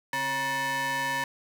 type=ring-modulated tone; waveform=40% pulse; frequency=406.5 Hz; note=G#4; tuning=37 cents flat; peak=-23 dBFS; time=0.13-1.24 s; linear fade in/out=2 ms; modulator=1360 Hz; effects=none